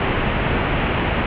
pink low-pass noise, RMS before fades -20 dBFS, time 0-1.26 s, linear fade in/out 2 ms, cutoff 3000 Hz, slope 48 dB/octave, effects none

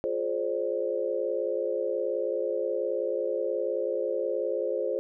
sine chord, D half-diminished seventh, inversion first, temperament just, 352.4 / 422.9 / 528.6 / 587.3 Hz, F4 / Ab4 / C5 / D5, +16 / +31 / +18 / 0 cents, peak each -34 / -32 / -29 / -35 dBFS, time 0.04-4.99 s, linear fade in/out 0 ms, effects none

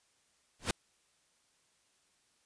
pink noise with exponential growth, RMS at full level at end -25 dBFS, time 0.59-0.71 s, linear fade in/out 5 ms, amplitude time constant 24 ms, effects white hiss -72 dBFS RMS until 2.45 s + resampled to 22050 Hz

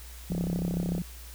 sine tone with vibrato, 174.5 Hz, F3, 1 cent flat, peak -28 dBFS, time 0.3-1.02 s, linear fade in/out 2 ms, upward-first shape sine, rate 12 Hz, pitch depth 26 cents each way
click train, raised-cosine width 2 ms, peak -20 dBFS, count 23, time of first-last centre 0.32-0.981 s, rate 33.3 Hz
effects added 60 Hz sine -43 dBFS peak until 1.34 s + white hiss -49 dBFS RMS until 1.34 s

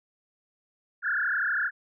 sine tone with frequency modulation, 1568 Hz, G6, in tune, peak -24 dBFS, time 1.02-1.71 s, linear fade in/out 50 ms, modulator 32.5 Hz, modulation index 5.5, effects none

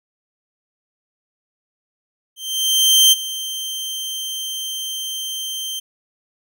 sawtooth tone with ADSR envelope, 3136 Hz, G7, in tune, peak -5 dBFS, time 2.36-5.8 s, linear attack 760 ms, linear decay 25 ms, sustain -16 dB, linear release 12 ms, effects none

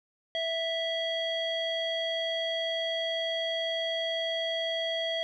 square tone with low-pass filter, 658 Hz, E5, 3 cents flat, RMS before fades -31 dBFS, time 0.35-5.23 s, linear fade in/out 0 ms, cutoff 3200 Hz, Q 5, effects none

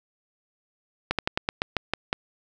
slowing click train, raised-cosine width 0.3 ms, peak -7 dBFS, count 9, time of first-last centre 1.11-2.129 s, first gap 77 ms, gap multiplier 1.14, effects none

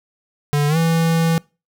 square tone with pitch glide, 145.9 to 164.72 Hz, D3 to E3, -11 to -1 cents, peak -15 dBFS, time 0.53-1.38 s, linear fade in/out 0 ms, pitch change +210 cents, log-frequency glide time 0.68-0.77 s, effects noise-tail reverb RT60 0.3 s tail -25 dB re dry

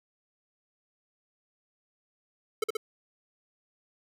square tone with echo, 438.2 Hz, A4, 7 cents flat, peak -25 dBFS, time 2.62-2.64 s, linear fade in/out 5 ms, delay 65 ms, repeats 2, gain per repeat -2 dB, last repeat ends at 2.77 s, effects none

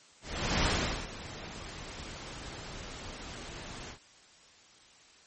pink noise with ADSR envelope, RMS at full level -27 dBFS, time 0.21-3.99 s, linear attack 420 ms, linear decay 440 ms, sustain -16 dB, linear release 99 ms, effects white hiss -58 dBFS RMS until 5.26 s + MP3 32 kbps

